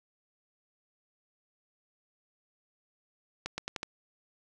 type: accelerating click train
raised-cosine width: 0.2 ms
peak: -17 dBFS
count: 5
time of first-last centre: 3.46-3.831 s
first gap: 120 ms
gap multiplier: 0.83
effects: none